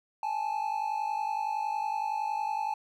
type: tone pair together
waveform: triangle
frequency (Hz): 823 / 873.8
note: G#5 / A5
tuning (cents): -16 / -12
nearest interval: minor second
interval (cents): 104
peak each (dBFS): -31 / -29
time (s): 0.23-2.74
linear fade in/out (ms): 2
effects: none